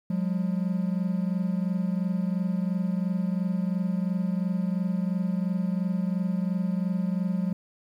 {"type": "tone pair together", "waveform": "triangle", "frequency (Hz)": [179.1, 202], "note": ["F3", "G#3"], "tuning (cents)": [44, -48], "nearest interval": "major second", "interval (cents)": 208, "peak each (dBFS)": [-24, -27], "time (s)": [0.1, 7.53], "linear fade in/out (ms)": 5, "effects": ["10-bit"]}